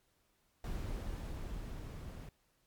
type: noise with level ramp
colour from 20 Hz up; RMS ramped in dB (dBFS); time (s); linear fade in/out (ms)
brown; -39 to -46; 0.64-2.29; 2
effects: pink hiss -75 dBFS RMS until 2.66 s + MP3 96 kbps